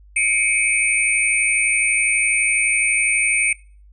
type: tone cluster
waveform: sine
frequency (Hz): 2194 / 2306 / 2533 / 8800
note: C#7 / D7 / D#7 / C#9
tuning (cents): -18 / -32 / +30 / -14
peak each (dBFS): -21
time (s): 0.16-3.53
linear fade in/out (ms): 5
effects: noise-tail reverb RT60 0.4 s tail -22 dB re dry + added 50 Hz sine -44 dBFS peak until 3.92 s